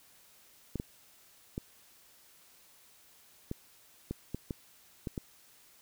clicks, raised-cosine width 3 ms, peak -22 dBFS, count 9, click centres 0.757 / 0.799 / 1.579 / 3.514 / 4.11 / 4.346 / 4.508 / 5.072 / 5.178 s, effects white hiss -61 dBFS RMS until 5.81 s

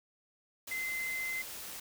sine tone in noise, 2064 Hz, C7, 24 cents flat, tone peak -34 dBFS, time 0.71-1.42 s, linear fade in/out 5 ms, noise white, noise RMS -44 dBFS, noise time 0.67-1.8 s, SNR +7 dB, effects none

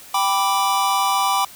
square chord, G major, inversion none, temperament equal, 784 / 987.8 / 1174.7 Hz, G5 / B5 / D6, 0 / 0 / 0 cents, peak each -22 dBFS, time 0.14-1.45 s, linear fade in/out 5 ms, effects white hiss -42 dBFS RMS until 1.55 s

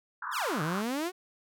white band-pass noise, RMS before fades -37 dBFS, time 0.22-0.82 s, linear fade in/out 5 ms, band 930 to 1600 Hz, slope 96 dB/octave
sawtooth exponential two-way sweep, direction down then up, 1975.5 to 146.83 to 381.8 Hz, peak -26 dBFS, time 0.31-1.12 s, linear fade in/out 50 ms, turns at 0.62 s
effects none

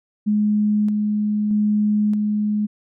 sine tone with tremolo, 210 Hz, G#3, 19 cents sharp, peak -15 dBFS, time 0.26-2.67 s, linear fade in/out 20 ms, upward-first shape square, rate 0.8 Hz, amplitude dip 25%, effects none

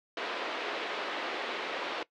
pink band-pass noise, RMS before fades -36 dBFS, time 0.17-2.03 s, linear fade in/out 2 ms, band 350 to 3700 Hz, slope 24 dB/octave, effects noise-tail reverb RT60 0.1 s tail -19 dB re dry

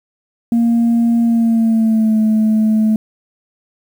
sine tone with pitch glide, 233.1 to 217.5 Hz, A#3 to A3, 0 to -20 cents, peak -8 dBFS, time 0.52-2.96 s, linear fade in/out 2 ms, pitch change -120 cents, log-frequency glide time 1.22-2.18 s, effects tanh soft clip ceiling -8 dBFS + 7-bit

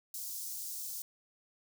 white high-pass noise, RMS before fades -41 dBFS, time 0.14-1.02 s, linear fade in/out 2 ms, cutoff 5100 Hz, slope 24 dB/octave, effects none

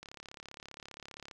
click train, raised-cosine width 0.2 ms, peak -29 dBFS, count 46, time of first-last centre 0.03-1.312 s, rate 35.1 Hz, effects none

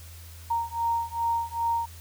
sine beating tone pair, 927 / 929.5 Hz, A#5 / A#5, -10 / -5 cents, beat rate 2.5 Hz, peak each -28 dBFS, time 0.5-1.86 s, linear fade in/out 10 ms, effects added 83 Hz sine -43 dBFS peak until 2 s + white hiss -50 dBFS RMS until 2 s

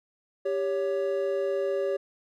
triangle tone pair together, 395.2 / 560 Hz, G4 / C#5, +14 / +18 cents, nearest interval tritone, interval 604 cents, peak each -26 dBFS, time 0.45-1.97 s, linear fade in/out 10 ms, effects none

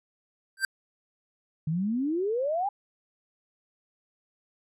square tone with exponential growth, 1567 Hz, G6, 1 cent flat, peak -20 dBFS, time 0.57-0.65 s, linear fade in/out 2 ms, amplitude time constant 17 ms
sine exponential sweep, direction up, 149.6 to 830.6 Hz, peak -25 dBFS, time 1.67-2.69 s, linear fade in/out 5 ms
effects resampled to 32000 Hz

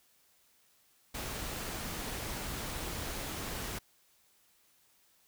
pink noise, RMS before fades -39 dBFS, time 1.14-3.79 s, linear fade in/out 10 ms, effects white hiss -68 dBFS RMS until 5.27 s

